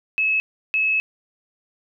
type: tone bursts at uneven times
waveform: sine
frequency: 2587 Hz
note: E7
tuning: 33 cents flat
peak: -17 dBFS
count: 2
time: 0.18-0.4 / 0.74-1 s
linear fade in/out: 0 ms
effects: none